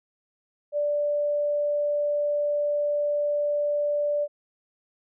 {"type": "tone", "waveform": "sine", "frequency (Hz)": 586, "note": "D5", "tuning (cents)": -4, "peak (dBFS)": -22, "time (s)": [0.72, 4.28], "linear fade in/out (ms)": 50, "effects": []}